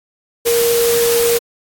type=tone in noise; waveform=sine; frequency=469.6 Hz; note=A#4; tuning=13 cents sharp; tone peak=-12 dBFS; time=0.45-1.39 s; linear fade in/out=20 ms; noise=white; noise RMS=-19 dBFS; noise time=0.45-1.39 s; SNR=+4 dB; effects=AAC 64 kbps